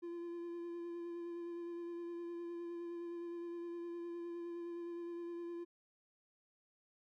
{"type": "tone with vibrato", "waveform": "triangle", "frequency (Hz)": 343, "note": "F4", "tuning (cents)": -31, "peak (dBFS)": -40, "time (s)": [0.02, 5.65], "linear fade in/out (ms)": 20, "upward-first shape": "sine", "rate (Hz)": 9.7, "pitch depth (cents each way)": 17, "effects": []}